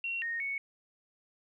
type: tone with pitch steps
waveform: sine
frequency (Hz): 2737 / 1854 / 2217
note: F7 / A#6 / C#7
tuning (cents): -36 / -10 / 0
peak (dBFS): -32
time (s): 0.04-0.58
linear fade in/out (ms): 2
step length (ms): 180
effects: 12-bit